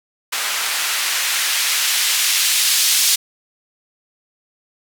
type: noise with band-pass filter sweep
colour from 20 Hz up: blue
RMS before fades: -18 dBFS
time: 0.32-3.16 s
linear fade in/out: 10 ms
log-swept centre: 1300 to 4000 Hz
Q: 0.8
effects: none